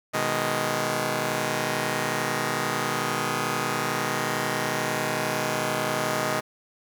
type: chord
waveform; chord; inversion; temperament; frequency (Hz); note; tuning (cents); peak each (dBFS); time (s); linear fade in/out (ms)
5% pulse; G# minor; first; just; 124.59 / 155.74 / 207.7; B2 / D#3 / G#3; +16 / +2 / 0; -18; 0.13-6.41; 20
effects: none